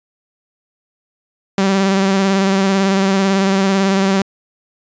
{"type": "tone with vibrato", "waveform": "sawtooth", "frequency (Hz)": 194, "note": "G3", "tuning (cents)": -18, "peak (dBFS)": -8, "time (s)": [1.58, 4.22], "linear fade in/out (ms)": 2, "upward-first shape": "square", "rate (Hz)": 18, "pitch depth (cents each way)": 24, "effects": ["resampled to 16000 Hz"]}